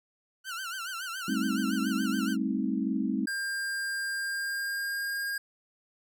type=tone with vibrato; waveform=sawtooth; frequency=1445 Hz; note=F#6; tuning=41 cents flat; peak=-31 dBFS; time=0.44-2.37 s; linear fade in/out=50 ms; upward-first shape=sine; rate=7.1 Hz; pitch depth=140 cents each way
type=chord; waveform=sine; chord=A half-diminished seventh; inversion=third; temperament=just; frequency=198 / 220 / 264 / 316.8 Hz; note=G3 / A3 / C4 / Eb4; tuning=+18 / 0 / +16 / +31 cents; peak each=-32 / -32 / -31 / -34 dBFS; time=1.28-3.26 s; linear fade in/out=5 ms
type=tone with pitch glide; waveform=square; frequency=1600 to 1618.6 Hz; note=G6 to G#6; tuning=+35 to -45 cents; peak=-31 dBFS; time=3.27-5.38 s; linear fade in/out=5 ms; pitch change=+20 cents; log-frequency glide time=4.16-5.22 s
effects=none